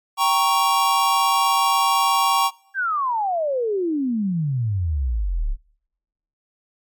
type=chord; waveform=square; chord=G diminished; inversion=none; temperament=equal; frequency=784 / 932.3 / 1108.7 Hz; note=G5 / Bb5 / Db6; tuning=0 / 0 / 0 cents; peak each=-23 / -22 / -19 dBFS; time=0.17-2.51 s; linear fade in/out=50 ms
type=exponential sweep; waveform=sine; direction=down; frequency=1628 to 31.5 Hz; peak=-19 dBFS; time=2.74-5.57 s; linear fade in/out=50 ms
effects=noise-tail reverb RT60 0.9 s tail -26 dB re dry + MP3 96 kbps